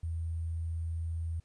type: tone with sample-and-hold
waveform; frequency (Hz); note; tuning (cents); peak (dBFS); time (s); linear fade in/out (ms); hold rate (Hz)
sine; 82.41; E2; 0; -32; 0.03-1.4; 5; 8820
effects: pink hiss -73 dBFS RMS until 1.44 s + resampled to 22050 Hz